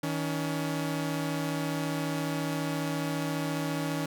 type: tone pair together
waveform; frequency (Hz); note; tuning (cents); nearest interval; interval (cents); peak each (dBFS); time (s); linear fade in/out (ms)
sawtooth; 158.6 / 282.6; D#3 / C#4; +33 / +34; minor seventh; 1001; -28; 0.03-4.06; 5
effects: none